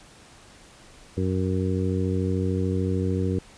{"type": "harmonic tone", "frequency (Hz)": 93.5, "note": "F#2", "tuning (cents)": 19, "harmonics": [1, 2, 3, 4, 5], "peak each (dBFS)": [-25, -28, -30, -31, -32], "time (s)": [1.17, 3.39], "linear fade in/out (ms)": 5, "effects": ["pink hiss -50 dBFS RMS until 3.57 s", "resampled to 22050 Hz"]}